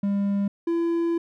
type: tone pair in turn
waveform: triangle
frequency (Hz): 200.3 / 336.9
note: G3 / E4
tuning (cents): +38 / +38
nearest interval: major sixth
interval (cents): 900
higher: second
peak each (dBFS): -19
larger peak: neither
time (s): 0.03-0.48 / 0.67-1.18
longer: second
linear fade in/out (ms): 5
effects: none